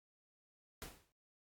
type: noise with exponential decay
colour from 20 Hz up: pink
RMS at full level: -45 dBFS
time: 0.82-1.12 s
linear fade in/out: 0 ms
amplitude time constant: 65 ms
effects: AAC 64 kbps